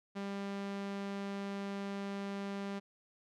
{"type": "tone with low-pass filter", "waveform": "sawtooth", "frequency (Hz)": 198.7, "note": "G3", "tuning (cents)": 24, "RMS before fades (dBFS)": -40, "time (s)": [0.15, 2.8], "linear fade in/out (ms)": 20, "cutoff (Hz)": 5200, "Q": 0.56, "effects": []}